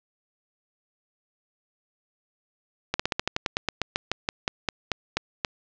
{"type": "slowing click train", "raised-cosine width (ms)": 0.2, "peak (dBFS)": -6, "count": 19, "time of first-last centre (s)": [2.94, 5.448], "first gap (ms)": 55, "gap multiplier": 1.1, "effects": ["low-pass 5000 Hz 12 dB/octave"]}